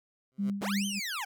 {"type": "tone with exponential growth", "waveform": "15% pulse", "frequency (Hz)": 130.1, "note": "C3", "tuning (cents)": -9, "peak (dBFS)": -33, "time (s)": [0.32, 0.5], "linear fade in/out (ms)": 0, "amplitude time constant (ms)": 39}
{"type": "tone with tremolo", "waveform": "sine", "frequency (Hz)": 200, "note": "G3", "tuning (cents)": 35, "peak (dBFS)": -26, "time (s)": [0.38, 1], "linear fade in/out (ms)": 20, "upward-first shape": "triangle", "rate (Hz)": 3.2, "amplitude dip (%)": 75}
{"type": "linear two-way sweep", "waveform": "20% pulse", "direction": "up then down", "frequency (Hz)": [77.78, 3187, 731], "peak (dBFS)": -28, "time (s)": [0.61, 1.25], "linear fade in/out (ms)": 10, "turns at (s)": 0.86}
{"effects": []}